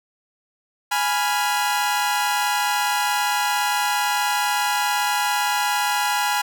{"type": "chord", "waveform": "sawtooth", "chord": "F diminished", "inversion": "first", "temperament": "equal", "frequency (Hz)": [830.6, 987.8, 1396.9], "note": ["Ab5", "Cb6", "F6"], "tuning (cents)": [0, 0, 0], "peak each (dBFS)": [-18, -21, -23], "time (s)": [0.91, 6.42], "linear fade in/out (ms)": 10, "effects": []}